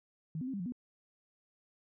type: tone with pitch steps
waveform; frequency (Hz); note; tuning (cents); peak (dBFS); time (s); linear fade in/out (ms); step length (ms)
sine; 158.8 / 254.4 / 266.6 / 199.7 / 175.8 / 246.5; D#3 / C4 / C4 / G3 / F3 / B3; +36 / -48 / +33 / +32 / +12 / -3; -35; 0.35-0.722; 2; 62
effects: none